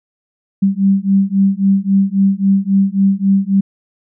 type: beating tone pair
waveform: sine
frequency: 193.7 / 197.4 Hz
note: G3 / G3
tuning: -20 / +12 cents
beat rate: 3.7 Hz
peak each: -13 dBFS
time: 0.62-3.61 s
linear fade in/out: 10 ms
effects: none